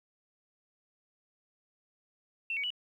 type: tone with pitch steps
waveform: sine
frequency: 2698 / 2252 / 2950 Hz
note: E7 / C#7 / F#7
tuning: +40 / +27 / -6 cents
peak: -31 dBFS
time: 2.5-2.704 s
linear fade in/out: 2 ms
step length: 68 ms
effects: 11-bit